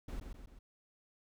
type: noise with echo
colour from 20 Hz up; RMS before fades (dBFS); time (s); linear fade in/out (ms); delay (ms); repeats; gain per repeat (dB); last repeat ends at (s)
brown; -41; 0.08-0.2; 5; 130; 3; -5; 0.59
effects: none